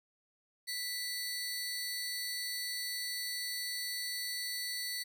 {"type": "tone pair together", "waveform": "sawtooth", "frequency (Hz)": [1975.5, 4448], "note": ["B6", "C#8"], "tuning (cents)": [0, 5], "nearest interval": "octave + major second", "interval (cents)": 1405, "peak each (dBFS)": [-37, -35], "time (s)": [0.67, 5.04], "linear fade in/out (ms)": 20, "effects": []}